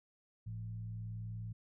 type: tone with frequency modulation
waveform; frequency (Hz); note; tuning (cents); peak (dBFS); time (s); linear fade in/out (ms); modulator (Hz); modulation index
sine; 109.8; A2; -3; -40; 0.46-1.53; 10; 60.4; 0.53
effects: none